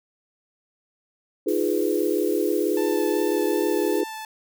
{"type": "chord", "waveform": "sine", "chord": "F half-diminished seventh", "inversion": "third", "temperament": "equal", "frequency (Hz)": [311.1, 349.2, 415.3, 493.9], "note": ["Eb4", "F4", "Ab4", "Cb5"], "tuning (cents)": [0, 0, 0, 0], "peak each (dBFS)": [-26, -25, -24, -28], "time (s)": [1.46, 4.04], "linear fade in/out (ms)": 10}
{"type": "noise", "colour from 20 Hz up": "blue", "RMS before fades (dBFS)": -39, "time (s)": [1.48, 4.01], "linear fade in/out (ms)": 5}
{"type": "tone with vibrato", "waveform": "sawtooth", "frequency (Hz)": 880, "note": "A5", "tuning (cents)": 0, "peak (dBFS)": -29, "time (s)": [2.77, 4.25], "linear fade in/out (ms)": 2, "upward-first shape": "sine", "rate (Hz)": 2.6, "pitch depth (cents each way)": 14}
{"effects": []}